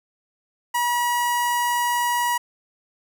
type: tone with notch filter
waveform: sawtooth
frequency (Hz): 964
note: B5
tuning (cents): -42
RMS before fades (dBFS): -22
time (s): 0.74-2.38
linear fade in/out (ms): 10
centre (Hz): 4100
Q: 1.5
effects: none